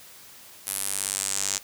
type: tone with band-pass filter sweep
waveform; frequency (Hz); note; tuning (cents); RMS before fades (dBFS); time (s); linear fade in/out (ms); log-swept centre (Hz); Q
square; 49; G1; 0; -29; 0.66-1.59; 20; 11000 to 6900; 3.1
effects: white hiss -48 dBFS RMS until 1.63 s